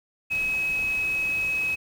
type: tone in noise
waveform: sine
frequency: 2555 Hz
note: D#7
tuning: 45 cents sharp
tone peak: -23 dBFS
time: 0.3-1.76 s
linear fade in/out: 20 ms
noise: pink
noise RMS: -41 dBFS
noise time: 0.3-1.76 s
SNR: +15 dB
effects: none